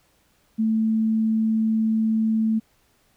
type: tone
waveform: sine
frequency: 220.9 Hz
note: A3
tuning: 7 cents sharp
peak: -18 dBFS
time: 0.58-2.6 s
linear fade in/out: 20 ms
effects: pink hiss -63 dBFS RMS until 3.16 s